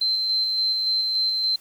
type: tone with tremolo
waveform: sine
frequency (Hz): 4103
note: C8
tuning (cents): -35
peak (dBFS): -19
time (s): 0.01-1.56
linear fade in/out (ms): 5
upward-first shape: square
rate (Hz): 3.5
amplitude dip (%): 25
effects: white hiss -53 dBFS RMS until 1.6 s